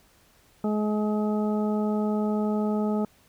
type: harmonic tone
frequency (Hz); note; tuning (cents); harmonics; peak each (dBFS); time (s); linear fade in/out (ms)
211.6; G#3; +33; 1 / 2 / 3 / 4 / 6; -24 / -30 / -34 / -36 / -40; 0.64-3.05; 2
effects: pink hiss -60 dBFS RMS until 3.28 s